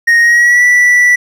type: tone with pitch glide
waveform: triangle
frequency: 1864.7 to 1961.9 Hz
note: A#6 to B6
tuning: 0 to -12 cents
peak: -3 dBFS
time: 0.07-1.16 s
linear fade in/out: 10 ms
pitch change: +88 cents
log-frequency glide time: 0.2-0.64 s
effects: none